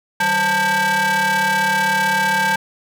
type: ring-modulated tone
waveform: 45% pulse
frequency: 349.2 Hz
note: F4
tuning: in tune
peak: -12 dBFS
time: 0.2-2.56 s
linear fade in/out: 5 ms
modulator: 1240 Hz
effects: none